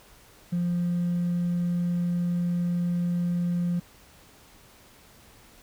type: tone with hard clipping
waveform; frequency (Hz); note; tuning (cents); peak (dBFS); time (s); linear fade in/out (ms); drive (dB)
triangle; 174.61; F3; 0; -23; 0.52-3.8; 10; 2
effects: pink hiss -54 dBFS RMS until 5.62 s